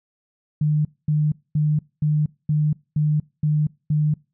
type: tone bursts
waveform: sine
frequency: 151.1 Hz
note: D3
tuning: 50 cents sharp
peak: -16 dBFS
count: 8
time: 0.61-4.14 s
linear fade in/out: 5 ms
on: 240 ms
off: 230 ms
effects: noise-tail reverb RT60 0.3 s tail -24 dB re dry